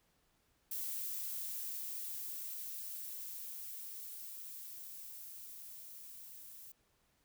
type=noise with level ramp; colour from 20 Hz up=violet; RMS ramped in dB=-40 to -53 dBFS; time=0.71-6.72 s; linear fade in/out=5 ms; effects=pink hiss -75 dBFS RMS until 7.24 s